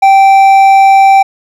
triangle tone with hard clipping, 780 Hz, G5, 9 cents flat, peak -3 dBFS, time 0.02-1.23 s, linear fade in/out 10 ms, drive 9 dB, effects none

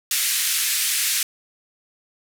white band-pass noise, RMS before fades -22 dBFS, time 0.11-1.23 s, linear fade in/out 2 ms, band 1700 to 13000 Hz, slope 24 dB/octave, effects none

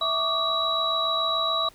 sine tone cluster, 656 / 1138 / 1205 / 3893 Hz, E5 / C#6 / D6 / B7, -9 / +45 / +44 / -26 cents, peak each -30 / -28 / -30 / -25 dBFS, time 0.01-1.69 s, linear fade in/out 5 ms, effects pink hiss -54 dBFS RMS until 1.74 s

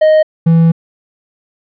triangle tone pair in turn, 622.3 / 165.13 Hz, D#5 / E3, 0 / +3 cents, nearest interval octave + major seventh, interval 2297 cents, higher first, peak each -3 dBFS, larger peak neither, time 0.01-0.23 / 0.46-0.72 s, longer second, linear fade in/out 10 ms, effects resampled to 11025 Hz

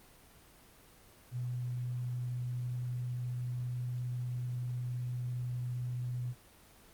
sine tone, 123.47 Hz, B2, in tune, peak -34 dBFS, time 1.31-6.35 s, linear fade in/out 50 ms, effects pink hiss -59 dBFS RMS until 6.93 s + Opus 24 kbps

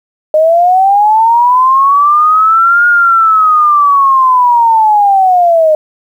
sine linear two-way sweep, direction up then down, 610 to 1432 to 610 Hz, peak -4 dBFS, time 0.34-5.75 s, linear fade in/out 2 ms, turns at 2.87 s, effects 7-bit

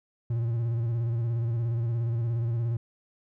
triangle tone with vibrato, 116.54 Hz, A#2, in tune, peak -23 dBFS, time 0.3-2.77 s, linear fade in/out 5 ms, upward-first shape square, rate 17 Hz, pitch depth 43 cents each way, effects none

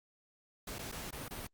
pink noise with dropouts, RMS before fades -43 dBFS, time 0.67-1.47 s, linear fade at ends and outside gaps 5 ms, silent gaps 0.785-0.79 / 0.916-0.923 / 1.108-1.126 / 1.283-1.308 s, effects Opus 48 kbps

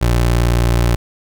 25% pulse tone, 59 Hz, A#1, 22 cents sharp, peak -8 dBFS, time 0.01-0.96 s, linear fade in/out 10 ms, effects none

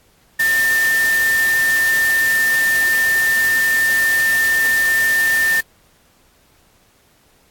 sine tone in noise, 1797 Hz, A6, 36 cents sharp, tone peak -13 dBFS, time 0.39-5.61 s, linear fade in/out 10 ms, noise white, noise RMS -25 dBFS, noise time 0.39-5.61 s, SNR +9 dB, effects pink hiss -55 dBFS RMS until 7.5 s + AAC 64 kbps

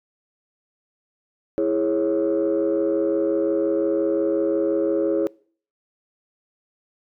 sine chord, C# minor, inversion first, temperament equal with one note detuned, 329.6 / 415.3 / 547.7 Hz, E4 / G#4 / C#5, 0 / 0 / -21 cents, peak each -21 / -22 / -22 dBFS, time 1.58-5.27 s, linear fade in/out 0 ms, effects noise-tail reverb RT60 0.5 s tail -25 dB re dry + tanh soft clip ceiling -13 dBFS

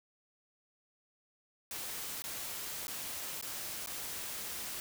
white noise with dropouts, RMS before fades -41 dBFS, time 1.71-4.8 s, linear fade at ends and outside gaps 1 ms, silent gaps 2.221-2.24 / 2.87-2.88 / 3.412-3.425 / 3.861-3.872 s, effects none

